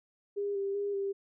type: tone with vibrato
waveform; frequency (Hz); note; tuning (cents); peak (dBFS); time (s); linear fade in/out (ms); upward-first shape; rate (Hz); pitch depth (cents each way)
sine; 400; G4; +35; -30; 0.36-1.13; 20; square; 2.6; 21
effects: none